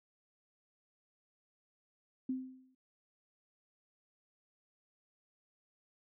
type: tone with exponential decay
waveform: sine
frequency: 259.1 Hz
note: C4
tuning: 17 cents flat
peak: -31 dBFS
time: 2.29-2.75 s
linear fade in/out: 5 ms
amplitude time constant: 100 ms
effects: none